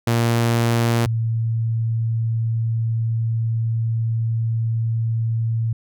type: tone pair in turn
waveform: sawtooth / sine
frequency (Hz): 116.9 / 113.64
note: A#2 / A#2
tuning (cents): +5 / -44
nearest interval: unison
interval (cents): 49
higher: first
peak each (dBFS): -12 / -18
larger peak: first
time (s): 0.07-1.06 / 1.06-5.73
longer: second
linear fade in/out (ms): 5
effects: none